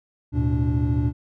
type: tone cluster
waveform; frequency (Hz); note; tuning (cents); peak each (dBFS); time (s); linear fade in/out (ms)
triangle; 75.6 / 108.2 / 121.7 / 290.4; D#2 / A2 / B2 / D4; -49 / -29 / -25 / -19; -22 / -24 / -21 / -24; 0.32-1.13; 50
effects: none